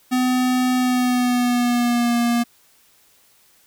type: tone with pitch glide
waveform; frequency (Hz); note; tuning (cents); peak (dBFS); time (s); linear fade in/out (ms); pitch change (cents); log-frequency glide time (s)
square; 252.8 to 237.2; B3 to A#3; +41 to +30; -17; 0.11-2.44; 20; -111; 0.76-2.16
effects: white hiss -56 dBFS RMS until 3.66 s